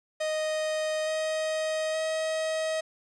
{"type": "tone with pitch steps", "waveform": "45% pulse", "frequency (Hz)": [622.3, 628.4, 634.6], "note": ["D#5", "D#5", "D#5"], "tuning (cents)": [0, 17, 34], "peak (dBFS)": -27, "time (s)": [0.2, 2.81], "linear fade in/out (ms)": 10, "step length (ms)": 870, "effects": ["resampled to 22050 Hz", "9-bit"]}